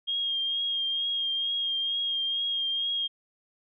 sine tone with vibrato, 3237 Hz, G#7, 45 cents flat, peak -26 dBFS, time 0.07-3.08 s, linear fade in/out 20 ms, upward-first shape triangle, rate 2.2 Hz, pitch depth 30 cents each way, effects none

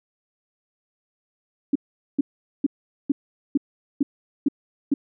sine tone bursts, 281.2 Hz, C#4, 25 cents sharp, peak -15 dBFS, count 8, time 1.73-4.94 s, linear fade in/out 5 ms, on 25 ms, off 430 ms, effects none

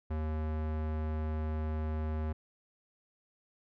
square tone with low-pass filter, 77.78 Hz, D#2, in tune, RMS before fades -34 dBFS, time 0.1-2.33 s, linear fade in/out 10 ms, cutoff 1500 Hz, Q 0.65, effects none

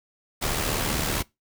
pink noise with amplitude modulation, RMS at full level -24 dBFS, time 0.41-1.23 s, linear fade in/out 20 ms, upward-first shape sine, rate 75.6 Hz, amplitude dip 50%, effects noise-tail reverb RT60 0.2 s tail -22 dB re dry

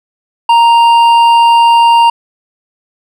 sine tone with hard clipping, 932.3 Hz, A#5, in tune, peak -5 dBFS, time 0.49-2.1 s, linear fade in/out 5 ms, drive 7 dB, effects none

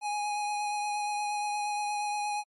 square tone with vibrato, 830.6 Hz, G#5, in tune, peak -30 dBFS, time 0.01-2.44 s, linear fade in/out 50 ms, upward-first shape triangle, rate 8.5 Hz, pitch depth 18 cents each way, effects MP3 48 kbps

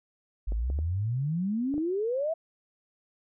sine exponential sweep, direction up, 47.7 to 672 Hz, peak -26 dBFS, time 0.47-2.34 s, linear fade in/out 10 ms
clicks, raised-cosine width 2 ms, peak -27 dBFS, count 5, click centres 0.521 / 0.701 / 0.789 / 1.741 / 1.78 s
effects none

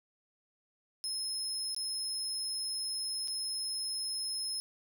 30% pulse tone with dropouts, 5170 Hz, E8, 34 cents flat, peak -30 dBFS, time 1.04-4.6 s, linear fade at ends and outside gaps 0 ms, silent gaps 1.747-1.764 / 3.275-3.281 s, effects none

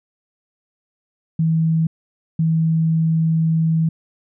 sine tone bursts at uneven times, 161.7 Hz, E3, 33 cents flat, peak -14 dBFS, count 2, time 1.39-1.87 / 2.39-3.89 s, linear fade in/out 5 ms, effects none

